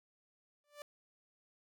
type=tone with exponential growth; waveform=sawtooth; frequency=587 Hz; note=D5; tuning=1 cent flat; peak=-39 dBFS; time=0.64-0.82 s; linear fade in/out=1 ms; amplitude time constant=37 ms; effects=none